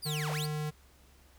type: linear two-way sweep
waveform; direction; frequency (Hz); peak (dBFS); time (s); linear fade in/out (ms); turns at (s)
sawtooth; down then up; 5050 to 432.2 to 5050; -33; 0.02-0.47; 20; 0.31
type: tone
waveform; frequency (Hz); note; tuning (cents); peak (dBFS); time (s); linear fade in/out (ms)
square; 151.6; D#3; -45; -33; 0.05-0.71; 20
effects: added 67 Hz sine -60 dBFS peak until 1.38 s + pink hiss -63 dBFS RMS until 1.38 s